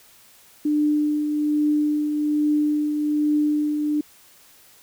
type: tone with tremolo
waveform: sine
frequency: 298.7 Hz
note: D4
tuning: 29 cents sharp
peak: -16 dBFS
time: 0.65-4.01 s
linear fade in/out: 5 ms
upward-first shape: triangle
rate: 1.2 Hz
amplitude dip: 45%
effects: white hiss -52 dBFS RMS until 4.82 s